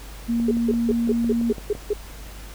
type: tone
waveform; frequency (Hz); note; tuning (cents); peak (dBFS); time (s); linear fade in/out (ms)
sine; 233.7; A#3; +5; -19; 0.28-1.53; 20
type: click train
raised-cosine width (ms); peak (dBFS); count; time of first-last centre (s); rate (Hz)
2; -22; 9; 0.4-1.751; 5.92
type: tone bursts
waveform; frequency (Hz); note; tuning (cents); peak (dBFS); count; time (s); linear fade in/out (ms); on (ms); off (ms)
sine; 415.3; G#4; 0; -18; 8; 0.48-1.934; 5; 33; 170
effects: added 50 Hz sine -37 dBFS peak until 2.54 s + pink hiss -43 dBFS RMS until 2.54 s